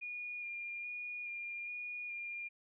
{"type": "tone with vibrato", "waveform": "sine", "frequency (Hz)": 2424, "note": "D#7", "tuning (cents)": -46, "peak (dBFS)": -40, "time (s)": [0.01, 2.49], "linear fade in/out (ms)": 20, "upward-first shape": "square", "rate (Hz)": 1.2, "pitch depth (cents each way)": 14, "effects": []}